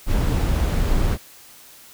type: noise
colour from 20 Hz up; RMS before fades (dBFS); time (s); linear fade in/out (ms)
brown; -19; 0.06-1.18; 50
effects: white hiss -46 dBFS RMS until 1.93 s